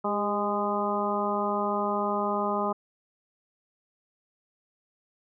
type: harmonic tone with a mistuned harmonic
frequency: 205.9 Hz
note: G#3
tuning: 15 cents flat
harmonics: 1 / 2 / 3 / 4 / 5 / 6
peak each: -32 / -32 / -32 / -32 / -32 / -32 dBFS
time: 0.04-2.73 s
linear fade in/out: 10 ms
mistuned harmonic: 2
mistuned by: -35 cents
effects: none